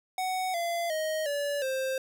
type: tone with pitch steps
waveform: square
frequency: 745 / 683.2 / 626.5 / 574.5 / 526.8 Hz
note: F#5 / F5 / D#5 / D5 / C5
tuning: +12 / -38 / +12 / -38 / +12 cents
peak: -29 dBFS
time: 0.18-1.98 s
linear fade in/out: 2 ms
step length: 360 ms
effects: none